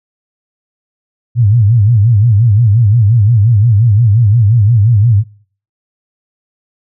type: tone with vibrato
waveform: sine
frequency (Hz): 110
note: A2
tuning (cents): 0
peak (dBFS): -5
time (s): 1.35-5.24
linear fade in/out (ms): 50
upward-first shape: sine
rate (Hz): 5.7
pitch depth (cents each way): 190
effects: noise-tail reverb RT60 0.5 s tail -24 dB re dry